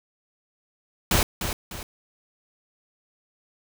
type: noise with echo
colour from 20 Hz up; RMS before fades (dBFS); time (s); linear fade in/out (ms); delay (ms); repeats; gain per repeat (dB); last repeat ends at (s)
pink; -20; 1.11-1.23; 2; 300; 2; -8; 1.83
effects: none